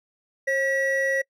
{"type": "tone pair together", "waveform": "triangle", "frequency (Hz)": [538, 1930.5], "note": ["C5", "B6"], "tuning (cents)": [48, -40], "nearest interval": "octave + minor seventh", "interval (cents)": 2212, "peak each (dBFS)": -22, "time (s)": [0.47, 1.22], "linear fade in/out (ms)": 10, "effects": ["noise-tail reverb RT60 0.1 s tail -26 dB re dry"]}